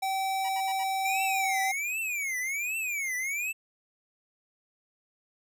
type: tone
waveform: square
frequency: 770 Hz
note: G5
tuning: 31 cents flat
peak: -28 dBFS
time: 0.02-1.72 s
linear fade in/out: 10 ms
type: tone bursts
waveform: sawtooth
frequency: 960 Hz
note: B5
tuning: 49 cents flat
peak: -35 dBFS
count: 4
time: 0.44-0.84 s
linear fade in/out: 10 ms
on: 52 ms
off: 64 ms
type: tone with vibrato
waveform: square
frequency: 2302 Hz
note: D7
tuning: 35 cents flat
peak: -30 dBFS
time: 1.04-3.53 s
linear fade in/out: 20 ms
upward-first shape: triangle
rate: 1.3 Hz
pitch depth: 280 cents each way
effects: none